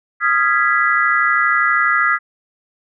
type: chord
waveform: sine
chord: F half-diminished seventh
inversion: third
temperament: equal with one note detuned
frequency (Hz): 1244.5 / 1376.9 / 1661.2 / 1975.5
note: Eb6 / F6 / Ab6 / Cb7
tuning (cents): 0 / -25 / 0 / 0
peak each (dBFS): -18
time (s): 0.2-2.19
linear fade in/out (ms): 50
effects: none